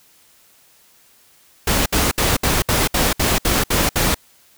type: noise bursts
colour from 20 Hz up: pink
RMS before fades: -17 dBFS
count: 10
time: 1.67-4.146 s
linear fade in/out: 5 ms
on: 190 ms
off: 64 ms
effects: white hiss -53 dBFS RMS until 4.57 s